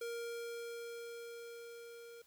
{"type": "tone with level ramp", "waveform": "square", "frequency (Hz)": 468.2, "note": "A#4", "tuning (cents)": 8, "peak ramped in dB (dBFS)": [-40, -52], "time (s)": [0.01, 2.22], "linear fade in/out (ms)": 5, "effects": ["white hiss -69 dBFS RMS until 2.26 s"]}